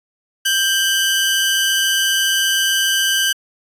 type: tone pair together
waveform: sawtooth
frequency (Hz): 1578.3 / 2982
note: G6 / F#7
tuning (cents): +11 / +13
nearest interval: major seventh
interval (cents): 1102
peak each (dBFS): -14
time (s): 0.45-3.33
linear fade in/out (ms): 10
effects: resampled to 32000 Hz